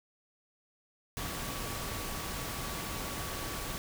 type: tone in noise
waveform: sine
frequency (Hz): 1138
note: C#6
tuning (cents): +45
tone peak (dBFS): -47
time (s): 1.17-3.78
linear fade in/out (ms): 0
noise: pink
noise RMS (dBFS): -38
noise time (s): 1.17-3.78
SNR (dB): -12
effects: none

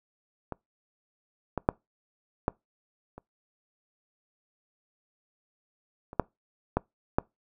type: clicks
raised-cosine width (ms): 1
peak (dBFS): -20 / -15 / -6 / -10 / -29 / -28 / -7 / -10 / -8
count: 9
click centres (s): 0.523 / 1.577 / 1.689 / 2.481 / 3.18 / 6.131 / 6.197 / 6.77 / 7.185
effects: noise-tail reverb RT60 0.2 s tail -25 dB re dry

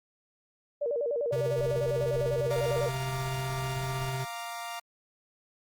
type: tone with vibrato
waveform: sine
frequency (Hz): 523.3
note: C5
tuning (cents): 0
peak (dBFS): -27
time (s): 0.81-2.89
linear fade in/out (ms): 10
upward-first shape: square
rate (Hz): 10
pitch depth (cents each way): 180
type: tone with tremolo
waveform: square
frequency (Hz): 130.81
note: C3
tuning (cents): 0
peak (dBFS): -31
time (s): 1.32-4.25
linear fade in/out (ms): 10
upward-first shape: triangle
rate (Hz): 16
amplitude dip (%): 35
type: noise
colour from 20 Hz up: brown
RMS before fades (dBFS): -45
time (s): 1.57-4.1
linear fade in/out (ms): 20
type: chord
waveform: sawtooth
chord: Bb major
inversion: second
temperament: equal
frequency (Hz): 698.5 / 932.3 / 1174.7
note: F5 / Bb5 / D6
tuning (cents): 0 / 0 / 0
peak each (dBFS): -35 / -37 / -39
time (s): 2.5-4.8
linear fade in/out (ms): 10
effects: Opus 48 kbps

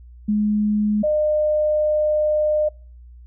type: tone pair in turn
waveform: sine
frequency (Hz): 210 / 606.8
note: G#3 / D#5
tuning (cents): +19 / -44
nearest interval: octave + tritone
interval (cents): 1837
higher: second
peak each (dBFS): -16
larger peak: neither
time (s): 0.28-1.03 / 1.03-2.69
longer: second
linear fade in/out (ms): 10
effects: noise-tail reverb RT60 0.4 s tail -26 dB re dry + added 60 Hz sine -40 dBFS peak until 3.26 s

